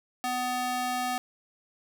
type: tone with high-pass filter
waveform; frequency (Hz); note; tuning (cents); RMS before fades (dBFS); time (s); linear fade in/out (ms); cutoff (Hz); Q
square; 250; B3; +21; -30; 0.24-1.18; 0; 580; 1.4
effects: none